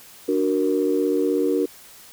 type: chord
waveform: sine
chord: D augmented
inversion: none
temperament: equal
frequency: 293.7 / 370 / 466.2 Hz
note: D4 / F#4 / A#4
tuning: 0 / 0 / 0 cents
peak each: -22 dBFS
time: 0.28-1.66 s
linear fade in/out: 10 ms
effects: tanh soft clip ceiling -9 dBFS + white hiss -46 dBFS RMS until 2.12 s